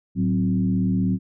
sine tone with frequency modulation, 185 Hz, F#3, in tune, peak -18 dBFS, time 0.15-1.19 s, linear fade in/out 50 ms, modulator 76.3 Hz, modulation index 0.98, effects none

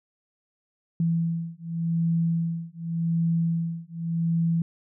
sine beating tone pair, 166.1 / 166.97 Hz, E3 / E3, +13 / +23 cents, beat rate 0.87 Hz, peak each -26 dBFS, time 1-4.62 s, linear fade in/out 2 ms, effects none

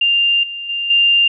sine tone with level steps, 2794 Hz, F7, in tune, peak -11 / -24 / -18 / -9 dBFS, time 0.01-1.28 s, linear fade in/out 5 ms, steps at 0.43 / 0.69 / 0.9 s, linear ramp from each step 5 ms, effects none

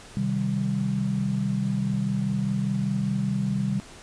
sine chord, C minor, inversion none, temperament equal, 130.81 / 155.56 / 196 Hz, C3 / Eb3 / G3, 0 / 0 / 0 cents, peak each -28 / -31 / -25 dBFS, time 0.17-3.8 s, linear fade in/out 0 ms, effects pink hiss -46 dBFS RMS until 4.02 s + resampled to 22050 Hz

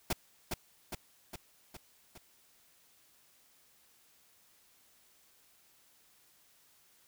pink noise with echo, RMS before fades -31 dBFS, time 0.1-0.13 s, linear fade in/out 5 ms, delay 410 ms, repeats 5, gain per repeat -4 dB, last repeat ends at 2.18 s, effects white hiss -66 dBFS RMS until 7.07 s

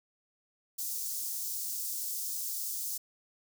white high-pass noise, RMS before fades -36 dBFS, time 0.78-2.98 s, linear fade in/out 10 ms, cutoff 5300 Hz, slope 24 dB/octave, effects none

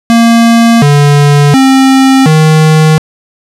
square tone with pitch steps, 231.5 / 144.6 / 266 / 156.4 Hz, A#3 / D3 / C4 / D#3, -12 / -27 / +29 / +9 cents, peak -3 dBFS, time 0.1-2.98 s, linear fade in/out 0 ms, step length 720 ms, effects low-pass 10000 Hz 12 dB/octave

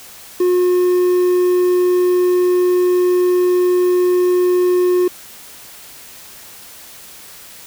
triangle tone with quantisation, 360 Hz, F#4, 47 cents flat, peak -9 dBFS, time 0.4-5.08 s, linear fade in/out 5 ms, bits 6, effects white hiss -38 dBFS RMS until 7.66 s

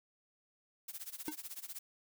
blue noise with tremolo, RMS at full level -43 dBFS, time 0.88-1.79 s, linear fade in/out 5 ms, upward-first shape sine, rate 16 Hz, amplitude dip 90%
square tone with exponential decay, 306 Hz, D#4, 29 cents flat, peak -33 dBFS, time 1.28-1.36 s, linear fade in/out 1 ms, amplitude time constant 16 ms
effects none

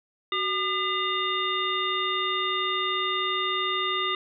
harmonic tone with a mistuned harmonic, 403.5 Hz, G#4, 50 cents flat, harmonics 1 / 3 / 5 / 7 / 9, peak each -33 / -28 / -32 / -33 / -30 dBFS, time 0.32-4.15 s, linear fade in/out 2 ms, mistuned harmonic 1, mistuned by -130 cents, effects none

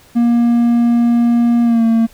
triangle tone with pitch glide, 236.5 to 227.3 Hz, A#3 to A#3, +25 to -43 cents, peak -7 dBFS, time 0.15-2.07 s, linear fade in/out 20 ms, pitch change -68 cents, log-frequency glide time 1.63-1.84 s, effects pink hiss -46 dBFS RMS until 2.13 s

